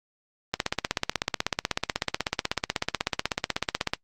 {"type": "click train", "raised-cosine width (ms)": 0.2, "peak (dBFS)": -6, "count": 56, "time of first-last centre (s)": [0.54, 3.935], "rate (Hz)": 16.2, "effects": ["noise-tail reverb RT60 0.1 s tail -25 dB re dry", "Opus 32 kbps"]}